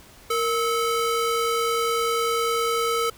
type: ring-modulated tone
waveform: 45% pulse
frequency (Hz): 880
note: A5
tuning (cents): 0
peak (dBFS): -18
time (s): 0.3-3.1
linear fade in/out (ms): 5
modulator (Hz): 415
effects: pink hiss -49 dBFS RMS until 3.17 s